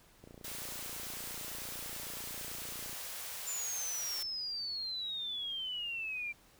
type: click train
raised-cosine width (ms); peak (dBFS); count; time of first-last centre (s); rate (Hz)
2; -38; 79; 0.24-2.93; 29
type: high-pass noise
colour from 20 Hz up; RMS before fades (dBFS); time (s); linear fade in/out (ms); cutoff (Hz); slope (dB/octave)
white; -43; 0.44-4.23; 5; 440; 48
type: exponential sweep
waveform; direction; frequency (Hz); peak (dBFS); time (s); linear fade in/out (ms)
sine; down; 7200 to 2349; -36; 3.46-6.33; 20
effects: pink hiss -63 dBFS RMS until 6.59 s